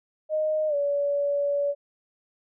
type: tone with pitch glide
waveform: sine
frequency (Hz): 619 to 570.9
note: D#5 to D5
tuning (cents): -9 to -49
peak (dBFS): -22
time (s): 0.29-1.75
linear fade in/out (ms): 50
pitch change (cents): -140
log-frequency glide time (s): 0.68-0.75
effects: none